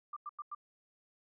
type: tone bursts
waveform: sine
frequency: 1187 Hz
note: D6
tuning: 18 cents sharp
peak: -39 dBFS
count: 4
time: 0.13-0.549 s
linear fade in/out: 5 ms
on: 35 ms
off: 93 ms
effects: none